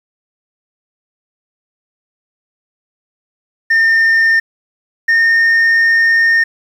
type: tone pair in turn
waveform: sine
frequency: 1812 / 1828.8 Hz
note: A#6 / A#6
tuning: -50 / -34 cents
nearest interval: unison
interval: 16 cents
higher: second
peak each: -5 dBFS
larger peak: neither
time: 3.7-4.4 / 5.08-6.44 s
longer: second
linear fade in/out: 10 ms
effects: tanh soft clip ceiling -7 dBFS + 7-bit